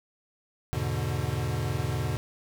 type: chord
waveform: square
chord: E dominant seventh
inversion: none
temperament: equal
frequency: 82.41 / 103.83 / 123.47 / 146.83 Hz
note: E2 / G#2 / B2 / D3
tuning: 0 / 0 / 0 / 0 cents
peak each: -35 / -34 / -32 / -34 dBFS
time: 0.73-2.17 s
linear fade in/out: 0 ms
effects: none